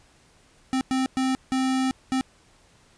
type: tone bursts at uneven times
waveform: square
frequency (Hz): 261.6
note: C4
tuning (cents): 0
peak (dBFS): -22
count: 5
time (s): 0.73-0.81 / 0.91-1.06 / 1.17-1.35 / 1.52-1.91 / 2.12-2.21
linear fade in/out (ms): 0
effects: pink hiss -58 dBFS RMS until 2.97 s + resampled to 22050 Hz